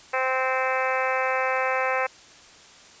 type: harmonic tone with a mistuned harmonic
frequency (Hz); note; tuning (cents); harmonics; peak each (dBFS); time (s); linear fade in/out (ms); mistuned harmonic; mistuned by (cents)
260.3; C4; -9; 2 / 3 / 4 / 5 / 6 / 7 / 8 / 9 / 10; -27 / -29 / -30 / -31 / -32 / -32 / -33 / -34 / -34; 0.13-2.07; 10; 9; -24
effects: white hiss -49 dBFS RMS until 3 s + resampled to 16000 Hz